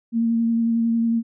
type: tone with vibrato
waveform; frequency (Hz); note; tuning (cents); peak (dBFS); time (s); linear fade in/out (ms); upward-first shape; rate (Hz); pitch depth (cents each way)
sine; 230; A#3; -23; -17; 0.12-1.23; 50; sine; 11; 15
effects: none